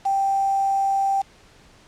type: tone with quantisation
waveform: sine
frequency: 784 Hz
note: G5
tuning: in tune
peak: -18 dBFS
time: 0.05-1.22 s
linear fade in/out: 10 ms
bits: 6
effects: pink hiss -52 dBFS RMS until 1.87 s + low-pass 7000 Hz 12 dB/octave